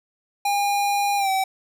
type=tone with pitch glide; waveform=square; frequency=810 to 767.2 Hz; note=G#5 to G5; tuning=-43 to -37 cents; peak=-20 dBFS; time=0.45-1.44 s; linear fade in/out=5 ms; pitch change=-94 cents; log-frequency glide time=1.17-1.3 s; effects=none